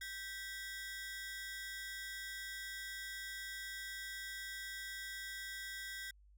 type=ring-modulated tone; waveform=sawtooth; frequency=1760 Hz; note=A6; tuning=in tune; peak=-37 dBFS; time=0.01-6.11 s; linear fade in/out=5 ms; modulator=196 Hz; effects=added 50 Hz sine -61 dBFS peak until 6.37 s